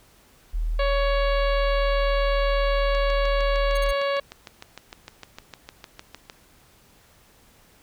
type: tone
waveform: sine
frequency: 40.04 Hz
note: E1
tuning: 50 cents flat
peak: -22 dBFS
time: 0.53-3.93 s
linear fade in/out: 20 ms
type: harmonic tone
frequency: 559 Hz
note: C#5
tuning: 14 cents sharp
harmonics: 1 / 2 / 3 / 4 / 5 / 6 / 7 / 8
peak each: -23 / -29 / -33 / -35 / -37 / -39 / -40 / -41 dBFS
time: 0.79-4.2 s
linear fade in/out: 5 ms
type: click train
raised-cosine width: 0.2 ms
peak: -20 dBFS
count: 23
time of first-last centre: 2.95-6.299 s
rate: 6.57 Hz
type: tone bursts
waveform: 10% pulse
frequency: 2151 Hz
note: C7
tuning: 47 cents sharp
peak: -27 dBFS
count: 3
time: 3.75-3.911 s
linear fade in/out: 5 ms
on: 25 ms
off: 43 ms
effects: pink hiss -56 dBFS RMS until 7.82 s